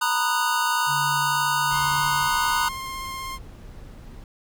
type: chord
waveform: square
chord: B major seventh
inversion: third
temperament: just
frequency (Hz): 926 / 987.8 / 1234.7 / 1481.6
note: A#5 / B5 / D#6 / F#6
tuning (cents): -12 / 0 / -14 / +2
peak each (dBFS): -27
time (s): 0.01-2.69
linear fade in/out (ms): 10
type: tone with tremolo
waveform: sine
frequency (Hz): 143.4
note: D3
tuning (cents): -41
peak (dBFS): -31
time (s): 0.86-2.32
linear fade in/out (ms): 50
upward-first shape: sine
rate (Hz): 1.2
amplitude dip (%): 45
type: tone with vibrato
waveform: sawtooth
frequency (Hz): 1060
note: C6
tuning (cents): +22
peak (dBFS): -27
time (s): 1.7-3.39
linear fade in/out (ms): 50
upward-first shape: sine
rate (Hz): 16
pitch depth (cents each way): 12
type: noise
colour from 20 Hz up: brown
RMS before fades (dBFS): -41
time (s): 1.7-4.24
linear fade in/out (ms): 2
effects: none